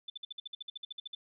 sine tone bursts, 3520 Hz, A7, in tune, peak -38 dBFS, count 15, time 0.08-1.15 s, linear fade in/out 5 ms, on 20 ms, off 55 ms, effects none

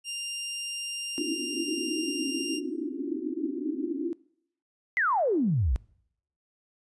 20% pulse tone, 2794 Hz, F7, in tune, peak -28 dBFS, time 0.04-2.61 s, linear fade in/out 50 ms
pink band-pass noise, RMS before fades -32 dBFS, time 1.18-4.13 s, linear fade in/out 0 ms, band 260 to 360 Hz, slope 96 dB/octave
sine exponential sweep, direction down, 2093 to 52.5 Hz, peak -22 dBFS, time 4.97-5.76 s, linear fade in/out 0 ms
effects noise-tail reverb RT60 0.7 s tail -23 dB re dry + resampled to 24000 Hz

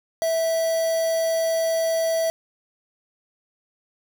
triangle tone with quantisation, 655 Hz, E5, 11 cents flat, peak -18 dBFS, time 0.22-2.3 s, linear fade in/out 0 ms, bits 5, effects none

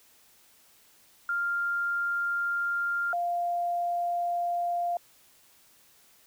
sine tone pair in turn, 1396.9 / 697.2 Hz, F6 / F5, 0 / -3 cents, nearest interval octave, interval 1203 cents, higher first, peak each -26 dBFS, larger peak neither, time 1.29-3.13 / 3.13-4.97 s, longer neither, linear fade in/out 2 ms, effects white hiss -60 dBFS RMS until 6.26 s

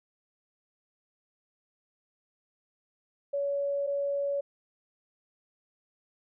sine tone pair in turn, 564 / 564 Hz, C#5 / C#5, +30 / +30 cents, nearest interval unison, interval 0 cents, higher neither, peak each -27 dBFS, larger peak neither, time 3.33-3.87 / 3.87-4.41 s, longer neither, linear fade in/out 10 ms, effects none

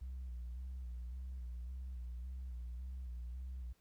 sine tone with vibrato, 62.1 Hz, B1, 10 cents sharp, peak -40 dBFS, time 0.01-3.73 s, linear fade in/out 10 ms, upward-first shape square, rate 1.8 Hz, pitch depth 53 cents each way, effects tanh soft clip ceiling -40 dBFS + pink hiss -75 dBFS RMS until 3.8 s

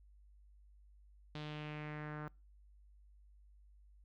sawtooth tone with low-pass filter sweep, 150.9 Hz, D3, 47 cents sharp, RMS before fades -45 dBFS, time 1.35-2.28 s, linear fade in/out 0 ms, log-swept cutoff 3800 to 1400 Hz, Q 2.7, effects noise-tail reverb RT60 0.3 s tail -26 dB re dry + added 50 Hz sine -60 dBFS peak until 4.04 s

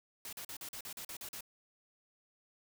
white noise bursts, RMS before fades -45 dBFS, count 10, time 0.25-1.408 s, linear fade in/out 2 ms, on 78 ms, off 42 ms, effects none

